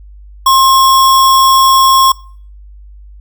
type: tone with sample-and-hold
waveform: sine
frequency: 1064 Hz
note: C6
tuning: 29 cents sharp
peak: -4 dBFS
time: 0.46-2.12 s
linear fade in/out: 5 ms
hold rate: 4410 Hz
effects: noise-tail reverb RT60 0.5 s tail -23 dB re dry + added 50 Hz sine -32 dBFS peak until 3.2 s